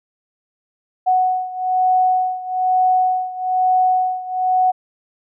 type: beating tone pair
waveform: sine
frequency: 740 / 741.1 Hz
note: F#5 / F#5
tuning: 0 / +3 cents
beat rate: 1.1 Hz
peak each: -16 / -19 dBFS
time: 1.06-4.72 s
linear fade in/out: 20 ms
effects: none